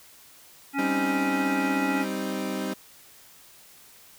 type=harmonic tone; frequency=277.9 Hz; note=C#4; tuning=4 cents sharp; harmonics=1 / 3 / 5 / 7 / 9; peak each=-26 / -31 / -33 / -34 / -36 dBFS; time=0.73-2.06 s; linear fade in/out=50 ms
type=chord; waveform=30% pulse; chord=C minor; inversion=second; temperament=equal; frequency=196 / 261.6 / 311.1 Hz; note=G3 / C4 / Eb4; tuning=0 / 0 / 0 cents; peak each=-29 / -30 / -31 dBFS; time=0.78-2.74 s; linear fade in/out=10 ms
effects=white hiss -52 dBFS RMS until 4.18 s

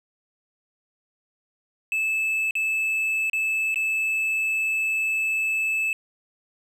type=tone with dropouts; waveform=triangle; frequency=2617 Hz; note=E7; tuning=13 cents flat; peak=-20 dBFS; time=1.92-5.93 s; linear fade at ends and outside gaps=1 ms; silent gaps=2.509-2.553 / 3.298-3.332 / 3.744-3.758 s; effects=none

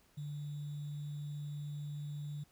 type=tone with sample-and-hold; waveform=sine; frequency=146.83 Hz; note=D3; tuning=in tune; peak=-39 dBFS; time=0.17-2.44 s; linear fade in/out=10 ms; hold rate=3675 Hz; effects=pink hiss -69 dBFS RMS until 2.51 s

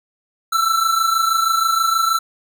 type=tone pair together; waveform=square; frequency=1326.7 / 1353 Hz; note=E6 / E6; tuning=+11 / +45 cents; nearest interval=unison; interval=34 cents; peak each=-17 / -21 dBFS; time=0.52-2.19 s; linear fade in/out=10 ms; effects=none

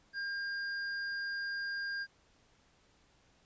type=tone; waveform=square; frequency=1606 Hz; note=G6; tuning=41 cents sharp; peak=-36 dBFS; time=0.13-2.07 s; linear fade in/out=50 ms; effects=pink hiss -68 dBFS RMS until 3.45 s + resampled to 16000 Hz

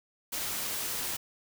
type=noise; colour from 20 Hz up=white; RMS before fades=-34 dBFS; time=0.32-1.17 s; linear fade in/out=10 ms; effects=none

